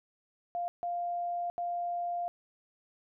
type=tone bursts at uneven times; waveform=sine; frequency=698.5 Hz; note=F5; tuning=in tune; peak=-31 dBFS; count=3; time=0.55-0.68 / 0.83-1.5 / 1.58-2.28 s; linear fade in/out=0 ms; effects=none